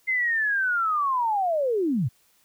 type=linear sweep; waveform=sine; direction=down; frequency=2090 to 100 Hz; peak=-21 dBFS; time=0.07-2.09 s; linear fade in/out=20 ms; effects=white hiss -63 dBFS RMS until 2.44 s